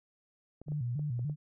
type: clicks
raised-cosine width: 2 ms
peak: -34 dBFS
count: 6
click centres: 0.616 / 0.684 / 0.72 / 0.994 / 1.193 / 1.297 s
type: tone with vibrato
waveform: sine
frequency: 134.1 Hz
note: C3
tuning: 43 cents sharp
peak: -31 dBFS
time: 0.66-1.36 s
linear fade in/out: 50 ms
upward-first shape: square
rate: 3.4 Hz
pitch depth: 180 cents each way
effects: none